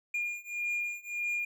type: beating tone pair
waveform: triangle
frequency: 2417 / 2418.7 Hz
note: D7 / D#7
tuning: +49 / -50 cents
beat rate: 1.7 Hz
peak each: -34 / -33 dBFS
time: 0.14-1.45 s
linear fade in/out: 5 ms
effects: none